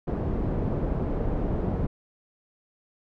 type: low-pass noise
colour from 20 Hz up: pink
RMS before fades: -27 dBFS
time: 0.07-1.87 s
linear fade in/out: 10 ms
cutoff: 510 Hz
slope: 12 dB/octave
effects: none